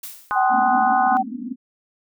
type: noise with exponential decay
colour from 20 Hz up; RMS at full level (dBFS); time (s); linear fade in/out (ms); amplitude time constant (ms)
blue; -31; 0.03-0.49; 5; 100
type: chord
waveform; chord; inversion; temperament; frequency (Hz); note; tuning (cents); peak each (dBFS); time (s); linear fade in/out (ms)
sine; Ab dominant seventh; none; equal; 830.6 / 1046.5 / 1244.5 / 1480; Ab5 / C6 / Eb6 / Gb6; 0 / 0 / 0 / 0; -25 / -24 / -25 / -26; 0.31-1.17; 0
type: tone with vibrato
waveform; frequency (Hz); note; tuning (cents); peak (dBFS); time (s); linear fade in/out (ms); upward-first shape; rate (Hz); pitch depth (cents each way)
sine; 761; F#5; +48; -16; 0.35-1.23; 20; sine; 9.8; 12
type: band-pass noise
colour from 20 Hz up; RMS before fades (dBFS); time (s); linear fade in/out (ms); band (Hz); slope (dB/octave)
white; -29; 0.49-1.56; 50; 220 to 270; 96
effects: none